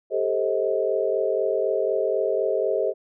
sine chord, A half-diminished seventh, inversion third, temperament just, 396 / 440 / 528 / 633.6 Hz, G4 / A4 / C5 / Eb5, +18 / 0 / +16 / +31 cents, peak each -26 dBFS, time 0.1-2.94 s, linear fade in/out 50 ms, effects none

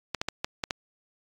clicks, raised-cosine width 0.2 ms, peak -11 dBFS, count 6, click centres 0.147 / 0.215 / 0.286 / 0.445 / 0.638 / 0.708 s, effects AAC 48 kbps

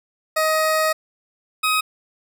20% pulse tone pair in turn, 629 / 1261.6 Hz, D#5 / D#6, +19 / +24 cents, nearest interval octave, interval 1205 cents, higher second, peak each -12 dBFS, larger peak neither, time 0.36-0.93 / 1.63-1.81 s, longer first, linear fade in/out 10 ms, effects none

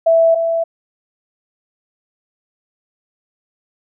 sine tone pair in turn, 659.3 / 663.1 Hz, E5 / E5, 0 / +10 cents, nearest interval unison, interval 10 cents, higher second, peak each -8 / -14 dBFS, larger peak first, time 0.06-0.35 / 0.35-0.64 s, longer neither, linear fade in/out 10 ms, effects none

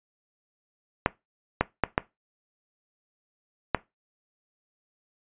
clicks, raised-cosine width 0.5 ms, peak -5 dBFS, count 5, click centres 1.061 / 1.61 / 1.837 / 1.979 / 3.747 s, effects noise-tail reverb RT60 0.2 s tail -19 dB re dry + resampled to 8000 Hz

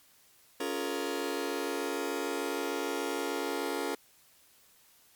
sawtooth chord, Bb minor seventh, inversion first, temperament just, 279.7 / 349.6 / 419.5 / 466.2 Hz, Db4 / F4 / Ab4 / Bb4, +16 / +2 / +17 / 0 cents, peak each -33 dBFS, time 0.6-3.95 s, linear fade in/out 5 ms, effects white hiss -62 dBFS RMS until 5.15 s + MP3 96 kbps

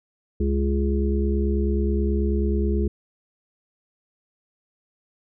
harmonic tone, 69.3 Hz, C#2, in tune, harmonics 1 / 3 / 5 / 6, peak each -21 / -26 / -28 / -29 dBFS, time 0.4-2.88 s, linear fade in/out 5 ms, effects none

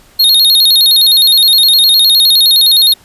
square tone with vibrato, 3983 Hz, B7, 14 cents sharp, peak -5 dBFS, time 0.19-2.94 s, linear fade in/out 10 ms, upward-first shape square, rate 9.7 Hz, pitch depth 120 cents each way, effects pink hiss -44 dBFS RMS until 3.04 s + resampled to 32000 Hz

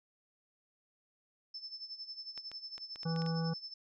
sine tone with tremolo, 5274 Hz, E8, in tune, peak -40 dBFS, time 1.54-3.74 s, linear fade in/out 5 ms, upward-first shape sine, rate 11 Hz, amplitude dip 75%
clicks, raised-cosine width 0.2 ms, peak -31 dBFS, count 8, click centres 2.377 / 2.516 / 2.78 / 2.959 / 3.032 / 3.162 / 3.22 / 3.263 s
harmonic tone, 164.2 Hz, E3, 6 cents flat, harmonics 1 / 3 / 5 / 7 / 9, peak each -32 / -42 / -46 / -49 / -51 dBFS, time 3.05-3.54 s, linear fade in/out 10 ms
effects none

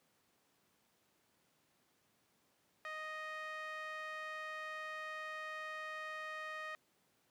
sawtooth tone with band-pass filter, 622.3 Hz, D#5, in tune, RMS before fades -45 dBFS, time 2.85-6.75 s, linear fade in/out 0 ms, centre 1700 Hz, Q 2.4, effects pink hiss -75 dBFS RMS until 7.3 s + high-pass 150 Hz 12 dB/octave

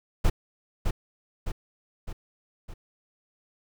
brown noise with echo, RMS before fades -19 dBFS, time 0.24-0.3 s, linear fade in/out 10 ms, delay 610 ms, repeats 4, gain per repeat -5 dB, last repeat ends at 2.74 s, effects none

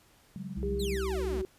sine chord, C# suspended fourth, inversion none, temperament equal with one note detuned, 138.59 / 185 / 204.1 Hz, C#3 / F#3 / G#3, 0 / 0 / -30 cents, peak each -44 / -39 / -42 dBFS, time 0.36-0.97 s, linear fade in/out 0 ms
harmonic tone, 65.41 Hz, C2, in tune, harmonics 1 / 3 / 5, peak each -33 / -43 / -47 dBFS, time 0.56-1.43 s, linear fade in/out 20 ms
sine tone with pitch glide, 402.2 to 377.4 Hz, G4 to F#4, +44 to +34 cents, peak -31 dBFS, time 0.63-1.45 s, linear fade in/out 0 ms, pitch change -110 cents, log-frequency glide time 0.83-1.2 s
sawtooth exponential sweep, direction down, 4432 to 180.2 Hz, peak -35 dBFS, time 0.79-1.42 s, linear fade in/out 10 ms
effects pink hiss -62 dBFS RMS until 1.58 s + resampled to 32000 Hz

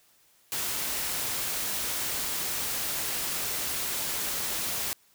white noise, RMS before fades -31 dBFS, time 0.52-4.93 s, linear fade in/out 0 ms, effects white hiss -63 dBFS RMS until 5.14 s

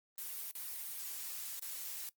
blue noise with dropouts, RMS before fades -43 dBFS, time 0.18-2.09 s, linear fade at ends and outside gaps 1 ms, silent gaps 0.511-0.552 / 1.595-1.622 s, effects noise-tail reverb RT60 0.1 s tail -18 dB re dry + Opus 32 kbps

